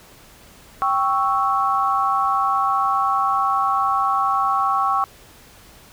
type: chord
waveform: sine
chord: C# diminished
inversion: second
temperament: equal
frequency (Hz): 784 / 1108.7 / 1318.5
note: G5 / C#6 / E6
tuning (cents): 0 / 0 / 0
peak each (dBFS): -22 / -19 / -23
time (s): 0.82-5.04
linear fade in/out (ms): 0
effects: pink hiss -47 dBFS RMS until 5.92 s